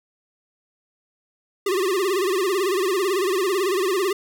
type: tone with vibrato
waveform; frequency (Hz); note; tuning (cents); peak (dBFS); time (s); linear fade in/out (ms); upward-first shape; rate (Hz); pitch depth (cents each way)
square; 379.5; F#4; +44; -20; 1.66-4.13; 5; sine; 18; 130
effects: none